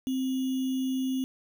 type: tone with sample-and-hold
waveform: sine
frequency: 261.6 Hz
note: C4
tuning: in tune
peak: -26 dBFS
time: 0.07-1.24 s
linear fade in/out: 0 ms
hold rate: 3150 Hz
effects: none